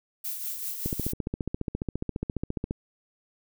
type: noise with tremolo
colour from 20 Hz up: violet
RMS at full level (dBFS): -32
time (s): 0.24-1.13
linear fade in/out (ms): 10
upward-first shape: triangle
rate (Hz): 5.2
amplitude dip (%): 50
type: click train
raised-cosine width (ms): 3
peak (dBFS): -16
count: 28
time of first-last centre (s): 0.86-2.709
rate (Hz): 14.6
effects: none